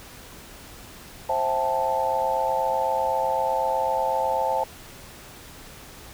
sine chord, A minor seventh, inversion first, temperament just, 528 / 660 / 792 / 880 Hz, C5 / E5 / G5 / A5, +16 / +2 / +18 / 0 cents, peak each -27 / -29 / -29 / -24 dBFS, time 1.29-4.64 s, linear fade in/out 5 ms, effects pink hiss -44 dBFS RMS until 6.13 s

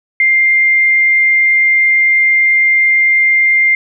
sine tone, 2103 Hz, C7, 8 cents sharp, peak -7 dBFS, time 0.2-3.75 s, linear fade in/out 2 ms, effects none

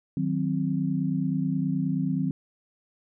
sine chord, C diminished, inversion first, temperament equal, 155.56 / 185 / 261.6 Hz, Eb3 / Gb3 / C4, 0 / 0 / 0 cents, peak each -28 dBFS, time 0.17-2.31 s, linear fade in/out 2 ms, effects none

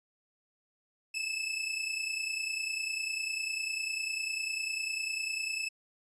sawtooth tone pair together, 2600 / 2630 Hz, E7 / E7, -24 / -5 cents, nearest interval unison, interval 19 cents, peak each -32 / -32 dBFS, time 1.14-5.69 s, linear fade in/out 10 ms, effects resampled to 22050 Hz

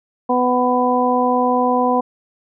harmonic tone, 249.2 Hz, B3, 16 cents sharp, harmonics 1 / 2 / 3 / 4, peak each -19 / -19 / -19 / -19 dBFS, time 0.29-2.01 s, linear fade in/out 10 ms, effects none

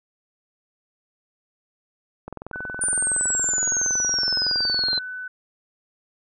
click train, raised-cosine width 1 ms, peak -20 dBFS, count 59, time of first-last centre 2.28-4.978 s, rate 21.5 Hz
sine tone, 1500 Hz, F#6, 23 cents sharp, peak -30 dBFS, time 2.53-5.28 s, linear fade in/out 5 ms
sine exponential sweep, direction down, 9360 to 4052 Hz, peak -20 dBFS, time 2.81-4.99 s, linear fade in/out 5 ms
effects none

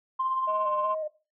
sine tone with tremolo, 1048 Hz, C6, 2 cents sharp, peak -23 dBFS, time 0.19-0.95 s, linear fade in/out 10 ms, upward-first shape triangle, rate 17 Hz, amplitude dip 45%
sine tone with vibrato, 619 Hz, D#5, 9 cents flat, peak -29 dBFS, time 0.47-1.08 s, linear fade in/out 10 ms, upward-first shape square, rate 2.7 Hz, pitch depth 28 cents each way
effects noise-tail reverb RT60 0.3 s tail -17 dB re dry + tanh soft clip ceiling -17 dBFS

